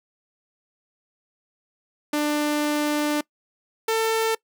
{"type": "tone pair in turn", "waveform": "sawtooth", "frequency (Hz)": [297.1, 447.1], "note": ["D4", "A4"], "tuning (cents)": [20, 28], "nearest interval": "perfect fifth", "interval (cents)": 708, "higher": "second", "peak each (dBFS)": [-17, -16], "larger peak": "second", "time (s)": [[2.13, 3.21], [3.88, 4.35]], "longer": "first", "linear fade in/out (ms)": 5, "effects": ["noise-tail reverb RT60 0.1 s tail -23 dB re dry"]}